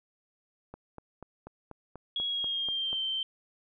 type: click train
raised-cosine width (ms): 1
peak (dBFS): -29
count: 10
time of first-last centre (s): 0.74-2.93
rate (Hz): 4.11
type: tone with pitch glide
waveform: sine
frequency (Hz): 3323 to 3118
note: G#7 to G7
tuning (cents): 0 to -10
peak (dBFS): -29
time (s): 2.16-3.23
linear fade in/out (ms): 2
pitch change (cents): -110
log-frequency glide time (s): 2.26-3
effects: none